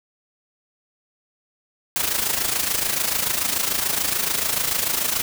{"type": "noise with amplitude modulation", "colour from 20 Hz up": "white", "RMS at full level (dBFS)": -20, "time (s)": [1.96, 5.22], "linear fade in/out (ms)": 0, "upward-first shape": "sine", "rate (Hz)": 26.9, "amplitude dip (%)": 65, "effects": []}